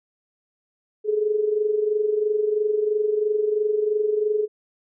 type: tone with amplitude modulation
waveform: sine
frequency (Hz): 423.8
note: G#4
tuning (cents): +35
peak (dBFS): -16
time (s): 1.04-4.48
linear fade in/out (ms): 50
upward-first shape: sine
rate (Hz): 23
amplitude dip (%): 65
effects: none